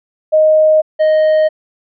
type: tone pair in turn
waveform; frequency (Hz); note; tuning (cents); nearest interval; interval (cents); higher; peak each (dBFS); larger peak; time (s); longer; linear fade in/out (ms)
sine / triangle; 622.3 / 622.3; D#5 / D#5; 0 / 0; unison; 0; neither; -6; neither; 0.32-0.82 / 0.99-1.49; neither; 20
effects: resampled to 11025 Hz